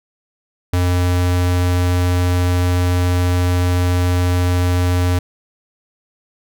square tone, 89.3 Hz, F2, 39 cents sharp, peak -14 dBFS, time 0.73-5.19 s, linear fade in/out 5 ms, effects none

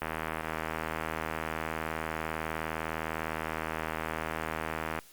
click train, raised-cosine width 0.5 ms, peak -17 dBFS, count 397, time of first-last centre 0.02-4.989 s, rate 79.7 Hz, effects white hiss -56 dBFS RMS until 5.12 s + Opus 32 kbps

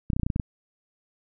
clicks, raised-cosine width 5 ms, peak -13 dBFS, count 9, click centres 0.102 / 0.133 / 0.165 / 0.197 / 0.233 / 0.265 / 0.302 / 0.361 / 0.398 s, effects none

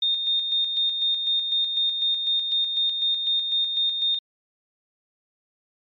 sine tone with tremolo, 3660 Hz, A#7, 32 cents flat, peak -19 dBFS, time 0.02-4.19 s, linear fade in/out 5 ms, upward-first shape square, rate 4 Hz, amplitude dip 45%, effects MP3 32 kbps

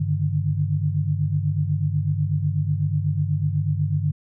sine tone cluster, 99.3 / 144.6 / 152.7 Hz, G2 / D3 / D#3, +23 / -27 / -32 cents, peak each -24 dBFS, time 0-4.12 s, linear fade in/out 10 ms, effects none

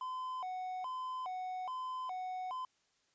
triangle tone with vibrato, 870 Hz, A5, 20 cents flat, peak -36 dBFS, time 0.01-2.65 s, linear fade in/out 2 ms, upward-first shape square, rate 1.2 Hz, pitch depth 280 cents each way, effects white hiss -75 dBFS RMS until 3.14 s + resampled to 16000 Hz

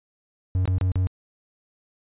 triangle tone with dropouts, 92.5 Hz, F#2, in tune, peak -17 dBFS, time 0.55-1.07 s, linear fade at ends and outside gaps 0 ms, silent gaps 0.655-0.677 / 0.783-0.812 / 0.918-0.957 s, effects resampled to 8000 Hz

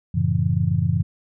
sine chord, F# minor seventh, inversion none, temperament just, 92.5 / 111 / 138.75 / 166.5 Hz, F#2 / A2 / C#3 / E3, 0 / +16 / +2 / +18 cents, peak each -23 dBFS, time 0.14-1.03 s, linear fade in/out 10 ms, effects none

